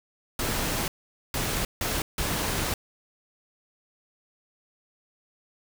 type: noise bursts at uneven times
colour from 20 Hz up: pink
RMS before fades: -28 dBFS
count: 4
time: 0.39-0.88 / 1.34-1.65 / 1.81-2.02 / 2.18-2.74 s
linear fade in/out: 2 ms
effects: none

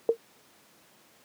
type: tone with exponential decay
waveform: sine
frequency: 459.2 Hz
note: A#4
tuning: 26 cents flat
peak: -14 dBFS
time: 0.09-0.17 s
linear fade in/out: 1 ms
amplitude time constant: 17 ms
effects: pink hiss -59 dBFS RMS until 1.24 s + high-pass 200 Hz 12 dB/octave

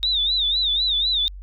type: tone with vibrato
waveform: sine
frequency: 3729 Hz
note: A#7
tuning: in tune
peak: -18 dBFS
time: 0.03-1.28 s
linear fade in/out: 0 ms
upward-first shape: sine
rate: 4 Hz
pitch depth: 130 cents each way
effects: added 47 Hz sine -34 dBFS peak until 1.42 s

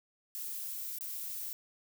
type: noise with dropouts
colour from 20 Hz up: violet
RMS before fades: -40 dBFS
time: 0.35-1.53 s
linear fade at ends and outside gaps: 0 ms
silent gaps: 0.985-1.009 s
effects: none

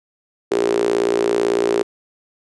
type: tone with high-pass filter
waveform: sawtooth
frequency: 58 Hz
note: A#1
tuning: 8 cents flat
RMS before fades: -18 dBFS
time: 0.51-1.83 s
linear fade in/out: 10 ms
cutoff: 390 Hz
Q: 8.1
effects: resampled to 22050 Hz

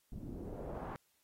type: noise with low-pass filter sweep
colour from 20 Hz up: pink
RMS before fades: -44 dBFS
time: 0.12-0.96 s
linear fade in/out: 0 ms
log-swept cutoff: 200 to 1100 Hz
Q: 1.8
effects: white hiss -75 dBFS RMS until 1.23 s + AAC 48 kbps

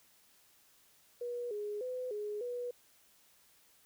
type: tone with pitch steps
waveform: sine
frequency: 483.4 / 416.1 / 505 / 417.8 / 488 Hz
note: B4 / G#4 / B4 / G#4 / B4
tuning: -37 / +3 / +39 / +10 / -21 cents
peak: -36 dBFS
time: 1.21-2.71 s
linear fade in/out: 5 ms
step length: 300 ms
effects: white hiss -66 dBFS RMS until 3.85 s

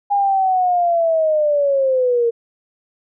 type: linear sweep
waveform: sine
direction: down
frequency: 816 to 459.8 Hz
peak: -13 dBFS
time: 0.1-2.31 s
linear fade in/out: 20 ms
effects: none

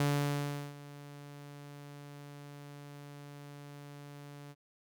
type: tone with ADSR envelope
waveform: sawtooth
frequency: 143.9 Hz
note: D3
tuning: 35 cents flat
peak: -23 dBFS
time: 0-4.55 s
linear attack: 4 ms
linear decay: 730 ms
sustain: -20 dB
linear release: 42 ms
effects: none

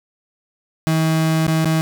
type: tone with dropouts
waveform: 35% pulse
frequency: 160 Hz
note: D#3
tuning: 49 cents sharp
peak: -13 dBFS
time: 0.87-1.81 s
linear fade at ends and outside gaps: 0 ms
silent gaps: 1.467-1.479 / 1.646-1.656 s
effects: none

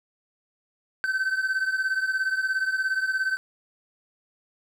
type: beating tone pair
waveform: triangle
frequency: 1532 / 1549 Hz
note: G6 / G6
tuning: -40 / -21 cents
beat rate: 17 Hz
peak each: -23 / -27 dBFS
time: 1.04-3.37 s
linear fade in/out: 0 ms
effects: none

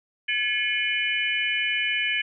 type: tone cluster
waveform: sine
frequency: 1707 / 2176 / 2420 / 2986 Hz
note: G#6 / C#7 / D#7 / F#7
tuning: +47 / -33 / -49 / +15 cents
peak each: -28 dBFS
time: 0.28-2.22 s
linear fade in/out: 10 ms
effects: none

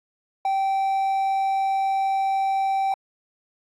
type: tone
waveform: triangle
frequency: 777 Hz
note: G5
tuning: 16 cents flat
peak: -18 dBFS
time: 0.45-2.94 s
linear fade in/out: 2 ms
effects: AAC 64 kbps

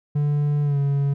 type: tone with pitch glide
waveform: triangle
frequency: 146.4 to 140.52 Hz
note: D3 to C#3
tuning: -5 to +24 cents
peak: -16 dBFS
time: 0.15-1.14 s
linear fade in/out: 10 ms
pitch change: -71 cents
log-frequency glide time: 0.63-0.78 s
effects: none

